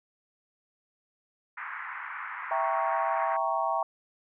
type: band-pass noise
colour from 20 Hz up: pink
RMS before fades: -38 dBFS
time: 1.57-3.37 s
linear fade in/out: 10 ms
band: 960 to 2100 Hz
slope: 48 dB/octave
type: chord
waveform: sine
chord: E diminished seventh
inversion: none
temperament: equal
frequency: 659.3 / 784 / 932.3 / 1108.7 Hz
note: E5 / G5 / Bb5 / Db6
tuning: 0 / 0 / 0 / 0 cents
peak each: -31 dBFS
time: 2.51-3.83 s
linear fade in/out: 2 ms
effects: none